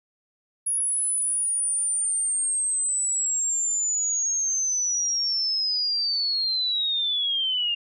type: linear sweep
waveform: sine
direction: down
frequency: 10490 to 2794 Hz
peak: -22 dBFS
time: 0.66-7.75 s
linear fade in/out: 10 ms
effects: none